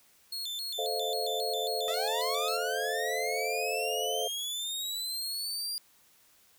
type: tone with vibrato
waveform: 40% pulse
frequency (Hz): 3906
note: B7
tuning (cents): -20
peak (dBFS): -33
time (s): 0.32-2.57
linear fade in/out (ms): 5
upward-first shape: square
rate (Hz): 3.7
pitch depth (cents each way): 170
type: chord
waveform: sine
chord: F dominant seventh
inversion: first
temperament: equal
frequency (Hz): 440 / 523.3 / 622.3 / 698.5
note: A4 / C5 / Eb5 / F5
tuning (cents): 0 / 0 / 0 / 0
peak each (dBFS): -35 / -36 / -39 / -35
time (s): 0.78-4.28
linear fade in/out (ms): 10
type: linear sweep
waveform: sawtooth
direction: up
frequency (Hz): 628 to 4823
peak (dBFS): -30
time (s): 1.88-5.78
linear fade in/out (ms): 0
effects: white hiss -63 dBFS RMS until 6.58 s